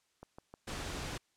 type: click train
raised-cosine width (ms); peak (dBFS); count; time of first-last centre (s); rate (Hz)
1; -34; 4; 0.23-0.694; 6.46
type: noise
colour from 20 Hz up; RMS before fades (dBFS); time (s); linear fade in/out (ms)
pink; -40; 0.67-1.18; 10
effects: white hiss -75 dBFS RMS until 1.36 s + low-pass 8000 Hz 12 dB/octave